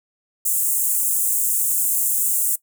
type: high-pass noise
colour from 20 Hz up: pink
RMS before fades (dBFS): -20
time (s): 0.45-2.56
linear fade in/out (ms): 10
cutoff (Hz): 7500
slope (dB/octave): 48
effects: noise-tail reverb RT60 0.1 s tail -19 dB re dry